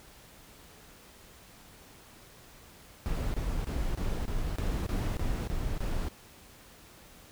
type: noise bursts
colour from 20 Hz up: brown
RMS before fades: -31 dBFS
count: 10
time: 3.06-6.085 s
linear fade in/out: 0 ms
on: 280 ms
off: 25 ms
effects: pink hiss -54 dBFS RMS until 7.31 s